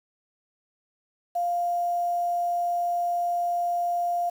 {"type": "tone with quantisation", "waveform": "sine", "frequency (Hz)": 698.5, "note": "F5", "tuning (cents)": 0, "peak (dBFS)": -23, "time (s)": [1.35, 4.3], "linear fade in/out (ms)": 10, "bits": 8, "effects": []}